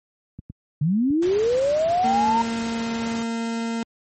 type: clicks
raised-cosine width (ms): 5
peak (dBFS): -21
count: 3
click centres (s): 0.39 / 0.5 / 1.104
type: linear sweep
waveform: sine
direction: up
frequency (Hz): 138.2 to 932.3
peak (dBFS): -17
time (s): 0.81-2.42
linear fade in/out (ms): 5
type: noise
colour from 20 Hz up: pink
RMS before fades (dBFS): -35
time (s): 1.22-3.23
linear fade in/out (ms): 5
type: tone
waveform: 40% pulse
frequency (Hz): 229.5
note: A#3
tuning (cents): -27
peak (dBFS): -23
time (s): 2.04-3.83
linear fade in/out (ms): 2
effects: high-pass 80 Hz 12 dB/octave + MP3 32 kbps